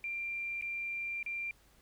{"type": "tone with dropouts", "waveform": "sine", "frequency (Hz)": 2374, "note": "D7", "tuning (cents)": 18, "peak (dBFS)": -35, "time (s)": [0.04, 1.51], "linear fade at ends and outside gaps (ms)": 1, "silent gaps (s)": [[0.612, 0.623], [1.229, 1.262]], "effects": ["added 50 Hz sine -68 dBFS peak until 1.81 s", "pink hiss -66 dBFS RMS until 1.81 s"]}